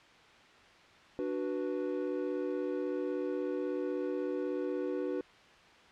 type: chord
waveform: triangle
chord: B minor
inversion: first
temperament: equal with one note detuned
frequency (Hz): 293.7 / 370 / 491.3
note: D4 / F#4 / B4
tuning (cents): 0 / 0 / -9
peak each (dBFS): -35 / -34 / -35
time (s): 1.19-5.21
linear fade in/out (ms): 0
effects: white hiss -57 dBFS RMS until 5.91 s + low-pass 3000 Hz 12 dB/octave